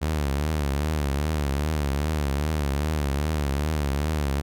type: tone with vibrato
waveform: sawtooth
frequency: 73.42 Hz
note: D2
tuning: in tune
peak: -19 dBFS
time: 0.01-4.42 s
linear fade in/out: 20 ms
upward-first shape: triangle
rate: 2.5 Hz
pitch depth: 140 cents each way
effects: none